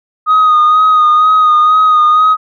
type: tone with vibrato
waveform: sine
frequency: 1244 Hz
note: D#6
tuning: 1 cent flat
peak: -3 dBFS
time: 0.26-2.37 s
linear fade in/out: 50 ms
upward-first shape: sine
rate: 2.1 Hz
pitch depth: 30 cents each way
effects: tanh soft clip ceiling -3 dBFS